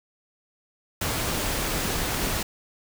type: noise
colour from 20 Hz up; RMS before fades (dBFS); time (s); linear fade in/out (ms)
pink; -27; 1.01-2.43; 5
effects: none